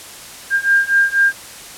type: beating tone pair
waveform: sine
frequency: 1600 / 1604.1 Hz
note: G6 / G6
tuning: +35 / +39 cents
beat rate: 4.1 Hz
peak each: -15 / -14 dBFS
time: 0.5-1.33 s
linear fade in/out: 50 ms
effects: white hiss -35 dBFS RMS until 1.77 s + low-pass 11000 Hz 12 dB/octave